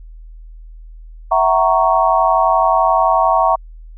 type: chord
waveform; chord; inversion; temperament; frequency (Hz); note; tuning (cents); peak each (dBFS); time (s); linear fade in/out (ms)
sine; F# dominant seventh; third; equal with one note detuned; 659.3 / 750.8 / 932.3 / 1108.7; E5 / F#5 / A#5 / C#6; 0 / +25 / 0 / 0; -16; 1.31-3.56; 10
effects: added 40 Hz sine -33 dBFS peak until 3.97 s